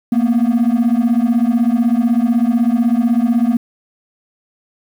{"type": "beating tone pair", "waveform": "triangle", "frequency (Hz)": [228, 244], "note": ["A#3", "B3"], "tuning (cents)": [-38, -21], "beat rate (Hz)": 16, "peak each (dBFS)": -11, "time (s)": [0.12, 3.57], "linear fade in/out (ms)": 5, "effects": ["tanh soft clip ceiling -6 dBFS", "7-bit"]}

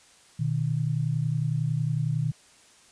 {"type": "tone pair together", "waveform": "sine", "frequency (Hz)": [122.7, 153.66], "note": ["B2", "D#3"], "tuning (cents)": [-11, -21], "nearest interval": "major third", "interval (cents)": 390, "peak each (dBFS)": [-27, -26], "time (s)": [0.39, 2.32], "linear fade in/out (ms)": 10, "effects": ["white hiss -56 dBFS RMS until 2.91 s", "resampled to 22050 Hz"]}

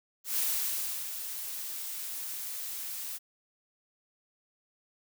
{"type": "noise with ADSR envelope", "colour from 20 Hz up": "blue", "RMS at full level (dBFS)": -29, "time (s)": [0.24, 3.19], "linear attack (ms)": 130, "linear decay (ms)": 700, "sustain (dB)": -9, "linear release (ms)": 33, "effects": []}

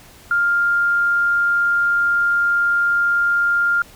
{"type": "tone", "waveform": "sine", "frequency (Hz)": 1401, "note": "F6", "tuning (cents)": 5, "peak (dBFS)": -14, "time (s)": [0.31, 3.82], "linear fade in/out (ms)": 2, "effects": ["pink hiss -45 dBFS RMS until 3.95 s"]}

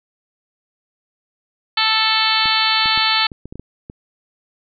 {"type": "harmonic tone", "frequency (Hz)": 440, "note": "A4", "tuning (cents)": 0, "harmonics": [2, 3, 4, 5, 6, 7, 8, 9, 10], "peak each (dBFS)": [-23, -22, -24, -24, -24, -22, -23, -23, -21], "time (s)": [1.77, 3.27], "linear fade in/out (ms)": 5}
{"type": "clicks", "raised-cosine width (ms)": 3, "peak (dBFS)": -20, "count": 9, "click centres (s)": [2.457, 2.858, 2.976, 3.318, 3.456, 3.525, 3.556, 3.596, 3.899]}
{"effects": []}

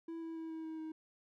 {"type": "tone with pitch steps", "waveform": "triangle", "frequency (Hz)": [330, 327.2, 324.3, 321.5, 318.8, 316], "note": ["E4", "E4", "E4", "E4", "D#4", "D#4"], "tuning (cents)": [2, -13, -28, -43, 42, 27], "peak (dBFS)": -39, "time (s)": [0.08, 0.92], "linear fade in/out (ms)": 5, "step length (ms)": 140, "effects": []}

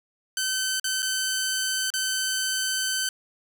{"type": "tone with dropouts", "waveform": "10% pulse", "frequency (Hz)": 1532, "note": "G6", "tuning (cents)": -40, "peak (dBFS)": -16, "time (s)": [0.37, 3.09], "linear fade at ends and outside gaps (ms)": 2, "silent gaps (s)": [[0.798, 0.842], [1.022, 1.027], [1.903, 1.938]], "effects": ["9-bit"]}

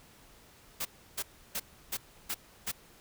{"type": "noise bursts", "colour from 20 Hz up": "white", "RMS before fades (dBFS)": -34, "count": 6, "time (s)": [0.8, 2.718], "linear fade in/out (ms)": 10, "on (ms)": 53, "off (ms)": 320, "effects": ["pink hiss -58 dBFS RMS until 3 s"]}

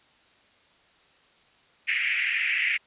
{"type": "band-pass noise", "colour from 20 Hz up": "pink", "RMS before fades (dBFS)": -26, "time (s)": [1.87, 2.78], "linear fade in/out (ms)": 20, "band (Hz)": [1900, 2600], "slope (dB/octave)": 48, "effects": ["white hiss -60 dBFS RMS until 2.86 s", "resampled to 8000 Hz"]}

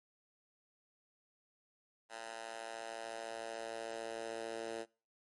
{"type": "tone with high-pass filter sweep", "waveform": "10% pulse", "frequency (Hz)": 113.5, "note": "A#2", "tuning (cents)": -46, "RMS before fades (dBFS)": -44, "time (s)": [2.09, 4.86], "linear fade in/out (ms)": 50, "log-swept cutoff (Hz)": [880, 410], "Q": 1.6, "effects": ["noise-tail reverb RT60 0.4 s tail -25 dB re dry", "MP3 48 kbps"]}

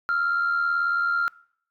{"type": "tone pair together", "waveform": "sine", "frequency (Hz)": [1316, 1394.3], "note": ["E6", "F6"], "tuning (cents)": [-3, -3], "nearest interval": "minor second", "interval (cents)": 100, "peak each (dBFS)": [-28, -20], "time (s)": [0.09, 1.28], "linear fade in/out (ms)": 0, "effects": ["noise-tail reverb RT60 0.6 s tail -24 dB re dry", "tanh soft clip ceiling -17 dBFS"]}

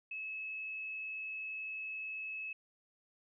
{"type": "tone", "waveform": "sine", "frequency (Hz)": 2589, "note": "E7", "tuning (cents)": -32, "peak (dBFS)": -39, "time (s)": [0.11, 2.53], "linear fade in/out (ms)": 5, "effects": []}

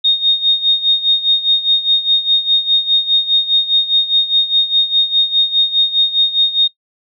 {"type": "tone with tremolo", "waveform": "sine", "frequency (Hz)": 3700, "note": "A#7", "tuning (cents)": -14, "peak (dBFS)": -7, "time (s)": [0.04, 6.68], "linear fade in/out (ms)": 10, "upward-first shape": "sine", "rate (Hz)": 4.9, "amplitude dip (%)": 80, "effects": ["noise-tail reverb RT60 0.1 s tail -22 dB re dry"]}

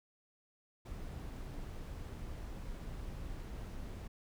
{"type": "noise", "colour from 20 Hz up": "brown", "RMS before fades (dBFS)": -44, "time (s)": [0.85, 4.08], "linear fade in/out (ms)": 10, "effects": []}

